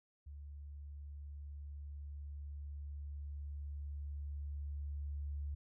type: tone with level ramp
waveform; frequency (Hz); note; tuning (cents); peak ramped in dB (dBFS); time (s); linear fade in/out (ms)
sine; 72.1; D2; -31; -47 to -38; 0.26-5.55; 10
effects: none